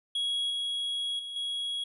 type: tone with level steps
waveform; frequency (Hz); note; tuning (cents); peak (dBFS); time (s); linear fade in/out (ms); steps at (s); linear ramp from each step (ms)
triangle; 3322; G#7; 0; -26 / -28 / -35 / -29; 0.15-1.84; 5; 0.5 / 1.19 / 1.36; 2
effects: resampled to 32000 Hz